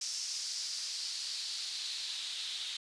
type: noise with band-pass filter sweep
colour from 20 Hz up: white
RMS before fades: -39 dBFS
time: 0.01-2.77 s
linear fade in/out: 5 ms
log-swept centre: 5500 to 3600 Hz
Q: 3.7
effects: resampled to 22050 Hz